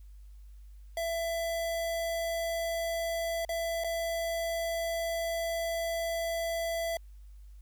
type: tone with dropouts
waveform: square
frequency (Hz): 667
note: E5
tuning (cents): +20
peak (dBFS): -31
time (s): 0.97-6.97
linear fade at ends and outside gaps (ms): 2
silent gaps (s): 3.45-3.491 / 3.838-3.844
effects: added 50 Hz sine -47 dBFS peak until 7.61 s + white hiss -72 dBFS RMS until 7.61 s